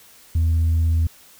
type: tone with vibrato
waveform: sine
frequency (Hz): 81.6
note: E2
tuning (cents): -17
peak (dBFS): -13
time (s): 0.35-1.07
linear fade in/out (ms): 5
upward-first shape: sine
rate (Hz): 16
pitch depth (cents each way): 8
effects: tanh soft clip ceiling -14 dBFS + white hiss -49 dBFS RMS until 1.39 s